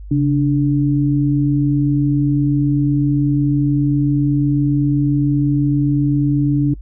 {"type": "tone pair together", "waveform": "sine", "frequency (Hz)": [137.81, 292], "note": ["C#3", "D4"], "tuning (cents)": [-10, -10], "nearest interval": "octave + minor second", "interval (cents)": 1300, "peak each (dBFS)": -15, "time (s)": [0.11, 6.74], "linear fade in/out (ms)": 5, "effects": ["noise-tail reverb RT60 0.1 s tail -24 dB re dry", "added 50 Hz sine -30 dBFS peak until 6.81 s"]}